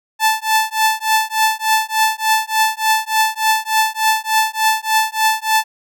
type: tone with tremolo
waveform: sawtooth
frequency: 877 Hz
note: A5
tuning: 6 cents flat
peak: -6 dBFS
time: 0.19-5.64 s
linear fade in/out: 50 ms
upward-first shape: triangle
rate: 3.4 Hz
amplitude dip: 100%
effects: none